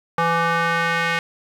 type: tone with band-pass filter sweep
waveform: square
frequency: 167.6 Hz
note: E3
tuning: 29 cents sharp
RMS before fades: -20 dBFS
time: 0.18-1.19 s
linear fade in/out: 2 ms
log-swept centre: 1100 to 2000 Hz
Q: 1.8
effects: 8-bit